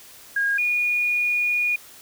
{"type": "tone pair in turn", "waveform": "sine", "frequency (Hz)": [1629, 2445], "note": ["G#6", "D#7"], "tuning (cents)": [-34, -31], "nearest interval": "perfect fifth", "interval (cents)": 703, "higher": "second", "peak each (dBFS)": -19, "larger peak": "neither", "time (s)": [[0.36, 0.58], [0.58, 1.76]], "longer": "second", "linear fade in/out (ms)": 5, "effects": ["white hiss -46 dBFS RMS until 2.01 s"]}